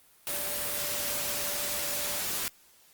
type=tone in noise; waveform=sine; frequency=583 Hz; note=D5; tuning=13 cents flat; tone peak=-42 dBFS; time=0.28-2.2 s; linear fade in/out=0 ms; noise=white; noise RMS=-32 dBFS; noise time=0.27-2.48 s; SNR=-13 dB; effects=white hiss -60 dBFS RMS until 2.93 s + Opus 32 kbps